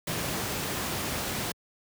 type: noise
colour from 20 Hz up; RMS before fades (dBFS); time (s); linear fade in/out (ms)
pink; -31; 0.07-1.52; 5
effects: high-pass 80 Hz 12 dB/octave